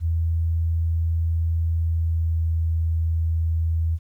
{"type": "tone with pitch glide", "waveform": "sine", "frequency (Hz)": [82.41, 81.65], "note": ["E2", "E2"], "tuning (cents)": [0, -16], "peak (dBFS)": -19, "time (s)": [0, 3.99], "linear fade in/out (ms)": 50, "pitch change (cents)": -16, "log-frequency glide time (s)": [1.77, 2.5], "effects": ["10-bit"]}